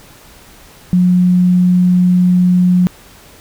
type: tone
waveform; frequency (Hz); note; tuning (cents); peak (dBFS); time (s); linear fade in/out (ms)
sine; 180; F#3; -47; -7; 0.93-2.87; 0
effects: pink hiss -41 dBFS RMS until 3.4 s